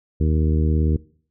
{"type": "harmonic tone", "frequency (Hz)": 77.78, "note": "D#2", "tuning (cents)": 0, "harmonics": [1, 2, 3, 4, 5, 6], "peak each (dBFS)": [-17, -23, -27, -29, -31, -33], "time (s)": [0.2, 0.97], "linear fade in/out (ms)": 10, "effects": ["noise-tail reverb RT60 0.5 s tail -21 dB re dry"]}